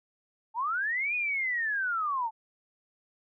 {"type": "linear two-way sweep", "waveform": "sine", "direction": "up then down", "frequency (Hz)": [860, 2489, 860], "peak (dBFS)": -27, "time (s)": [0.54, 2.31], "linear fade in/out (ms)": 50, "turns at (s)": 1.15, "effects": []}